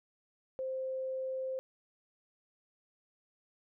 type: tone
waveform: sine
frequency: 523.3 Hz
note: C5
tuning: in tune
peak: -34 dBFS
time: 0.59-1.59 s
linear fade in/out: 0 ms
effects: none